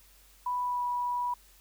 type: tone with pitch glide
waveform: sine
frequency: 987.8 to 977 Hz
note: B5 to B5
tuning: 0 to -19 cents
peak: -28 dBFS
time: 0.46-1.34 s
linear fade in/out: 5 ms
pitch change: -19 cents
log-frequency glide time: 0.63-0.84 s
effects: added 47 Hz sine -60 dBFS peak until 1.6 s + white hiss -60 dBFS RMS until 1.6 s